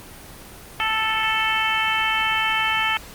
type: harmonic tone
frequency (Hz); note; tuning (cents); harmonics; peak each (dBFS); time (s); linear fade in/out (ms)
440; A4; 0; 2 / 3 / 4 / 5 / 6 / 7; -26 / -26 / -26 / -26 / -26 / -26; 0.8-2.97; 0
effects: pink hiss -41 dBFS RMS until 3.14 s + Opus 24 kbps